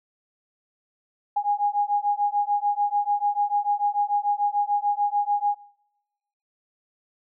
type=beating tone pair; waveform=sine; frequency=818 / 824.8 Hz; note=G#5 / G#5; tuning=-26 / -12 cents; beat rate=6.8 Hz; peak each=-24 dBFS; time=1.36-5.55 s; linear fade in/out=10 ms; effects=noise-tail reverb RT60 1.0 s tail -23 dB re dry

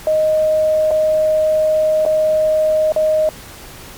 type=tone with dropouts; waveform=sine; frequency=622.3 Hz; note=D#5; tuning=in tune; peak=-11 dBFS; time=0.07-3.29 s; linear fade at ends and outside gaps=1 ms; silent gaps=0.908-0.913 / 2.052-2.062 / 2.921-2.962 s; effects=pink hiss -36 dBFS RMS until 3.97 s + MP3 96 kbps

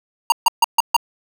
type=tone bursts; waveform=square; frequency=933 Hz; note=A#5; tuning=1 cent sharp; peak=-10 dBFS; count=5; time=0.3-0.965 s; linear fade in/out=2 ms; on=21 ms; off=140 ms; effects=none

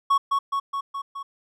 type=tone with echo; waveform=triangle; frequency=1108.7 Hz; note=C#6; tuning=in tune; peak=-14 dBFS; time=0.1-0.18 s; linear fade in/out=10 ms; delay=210 ms; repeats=5; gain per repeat=-3 dB; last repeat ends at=1.23 s; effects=none

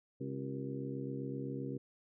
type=harmonic tone with a mistuned harmonic; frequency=67.7 Hz; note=C#2; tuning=40 cents flat; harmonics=2 / 3 / 4 / 5 / 6 / 7; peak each=-42 / -47 / -42 / -49 / -46 / -47 dBFS; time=0.2-1.78 s; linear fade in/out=10 ms; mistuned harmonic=6; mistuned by=-81 cents; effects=none

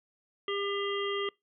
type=harmonic tone; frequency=400.8 Hz; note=G4; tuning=38 cents sharp; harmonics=1 / 3 / 5 / 7 / 8; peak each=-32 / -37 / -39 / -41 / -38 dBFS; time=0.48-1.29 s; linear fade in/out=2 ms; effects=noise-tail reverb RT60 0.2 s tail -25 dB re dry

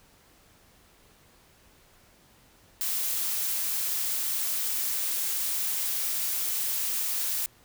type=noise; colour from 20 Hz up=blue; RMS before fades=-29 dBFS; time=2.81-7.46 s; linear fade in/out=0 ms; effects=pink hiss -59 dBFS RMS until 7.64 s

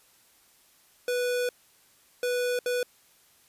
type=tone bursts at uneven times; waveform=square; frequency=492.4 Hz; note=B4; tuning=5 cents flat; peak=-26 dBFS; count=3; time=1.08-1.49 / 2.23-2.59 / 2.66-2.83 s; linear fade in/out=2 ms; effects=white hiss -61 dBFS RMS until 3.48 s + resampled to 32000 Hz

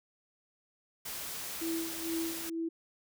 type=noise; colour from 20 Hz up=white; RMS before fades=-40 dBFS; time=1.05-2.5 s; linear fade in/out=10 ms
type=tone with tremolo; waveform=sine; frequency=329.6 Hz; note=E4; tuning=in tune; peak=-31 dBFS; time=1.61-2.69 s; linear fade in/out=10 ms; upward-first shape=sine; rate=2.2 Hz; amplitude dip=80%
effects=none

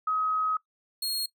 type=tone pair in turn; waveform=sine / sawtooth; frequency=1268 / 4280 Hz; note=D#6 / C8; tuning=+32 / +38 cents; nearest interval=octave + major sixth; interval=2106 cents; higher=second; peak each=-24 / -25 dBFS; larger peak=first; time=0.07-0.57 / 1.02-1.26 s; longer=first; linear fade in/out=5 ms; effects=noise-tail reverb RT60 0.1 s tail -19 dB re dry

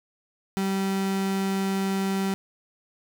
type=tone; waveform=35% pulse; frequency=193.7 Hz; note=G3; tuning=20 cents flat; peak=-22 dBFS; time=0.57-2.34 s; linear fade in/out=0 ms; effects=none

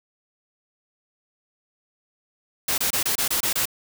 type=noise bursts; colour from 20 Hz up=white; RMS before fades=-23 dBFS; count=8; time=2.68-3.655 s; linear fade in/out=5 ms; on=100 ms; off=25 ms; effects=none

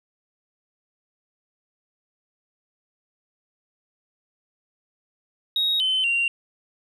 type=tone with pitch steps; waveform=sine; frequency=3775 / 3059 / 2764 Hz; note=A#7 / G7 / F7; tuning=+21 / -43 / -19 cents; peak=-18 dBFS; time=5.56-6.28 s; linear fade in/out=2 ms; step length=240 ms; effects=tanh soft clip ceiling -16 dBFS

